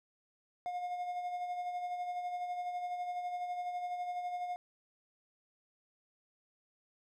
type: tone with tremolo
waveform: triangle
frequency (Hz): 715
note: F5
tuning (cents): +41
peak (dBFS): -32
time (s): 0.66-4.56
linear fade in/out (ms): 0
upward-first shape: sine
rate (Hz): 12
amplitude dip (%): 45
effects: none